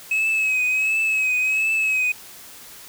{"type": "tone with vibrato", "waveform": "sine", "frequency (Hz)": 2562, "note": "E7", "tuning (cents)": -50, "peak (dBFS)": -15, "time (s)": [0.11, 2.12], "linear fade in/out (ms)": 5, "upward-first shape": "triangle", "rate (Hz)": 1.4, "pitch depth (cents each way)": 52, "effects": ["tanh soft clip ceiling -17 dBFS", "white hiss -42 dBFS RMS until 2.88 s"]}